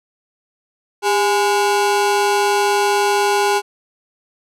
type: ring-modulated tone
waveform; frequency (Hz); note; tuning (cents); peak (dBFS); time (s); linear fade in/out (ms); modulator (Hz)
35% pulse; 616; D#5; -17; -9; 1.02-3.62; 50; 214
effects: low-pass 11000 Hz 12 dB/octave